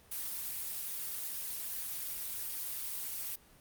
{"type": "noise", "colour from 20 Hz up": "blue", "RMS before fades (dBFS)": -39, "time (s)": [0.11, 3.36], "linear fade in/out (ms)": 10, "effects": ["pink hiss -61 dBFS RMS until 3.6 s", "Opus 32 kbps"]}